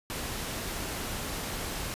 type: noise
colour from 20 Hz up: pink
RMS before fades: -35 dBFS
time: 0.1-1.94 s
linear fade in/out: 0 ms
effects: resampled to 32000 Hz